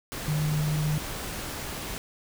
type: tone in noise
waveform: sine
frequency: 151.5 Hz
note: D#3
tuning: 46 cents flat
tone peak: -24 dBFS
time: 0.28-0.98 s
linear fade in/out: 0 ms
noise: pink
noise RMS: -35 dBFS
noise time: 0.12-1.98 s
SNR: +8 dB
effects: none